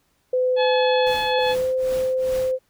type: tone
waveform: sine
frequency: 507 Hz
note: B4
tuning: 45 cents sharp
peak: -17 dBFS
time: 0.33-1.39 s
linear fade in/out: 5 ms
type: harmonic tone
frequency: 855 Hz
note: A5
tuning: 50 cents flat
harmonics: 1 / 2 / 3 / 4 / 5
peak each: -23 / -29 / -30 / -28 / -34 dBFS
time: 0.56-1.56 s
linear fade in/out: 50 ms
type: noise with tremolo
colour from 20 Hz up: pink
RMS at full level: -35 dBFS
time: 1.06-2.52 s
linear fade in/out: 10 ms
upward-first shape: triangle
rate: 2.5 Hz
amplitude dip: 100%
type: tone with pitch glide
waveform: sine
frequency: 506 to 516.9 Hz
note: B4 to C5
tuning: +42 to -21 cents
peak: -19 dBFS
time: 1.1-2.59 s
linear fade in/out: 50 ms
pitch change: +37 cents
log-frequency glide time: 1.51-1.68 s
effects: pink hiss -66 dBFS RMS until 2.69 s